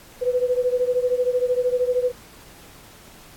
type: beating tone pair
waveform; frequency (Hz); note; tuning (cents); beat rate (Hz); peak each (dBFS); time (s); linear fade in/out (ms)
sine; 493.9 / 506.9; B4 / B4; 0 / +45; 13; -20 / -23; 0.21-2.12; 20
effects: pink hiss -47 dBFS RMS until 3.36 s + AAC 64 kbps